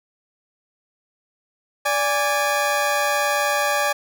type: tone pair together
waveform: 20% pulse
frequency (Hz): 582 / 823.6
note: D5 / G#5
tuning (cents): -16 / -15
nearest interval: tritone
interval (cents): 601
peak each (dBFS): -16 / -17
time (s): 1.85-3.93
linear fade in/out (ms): 10
effects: none